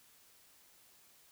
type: silence
effects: white hiss -64 dBFS RMS until 1.31 s